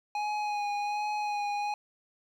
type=tone with vibrato; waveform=square; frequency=830.6 Hz; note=G#5; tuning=in tune; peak=-30 dBFS; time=0.15-1.74 s; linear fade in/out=2 ms; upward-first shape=sine; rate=1.3 Hz; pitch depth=21 cents each way; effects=low-pass 4000 Hz 12 dB/octave + 10-bit